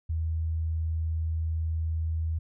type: tone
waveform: sine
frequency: 80.6 Hz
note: E2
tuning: 38 cents flat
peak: -26 dBFS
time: 0.09-2.39 s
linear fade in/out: 10 ms
effects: none